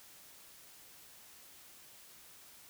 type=silence; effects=white hiss -57 dBFS RMS until 2.69 s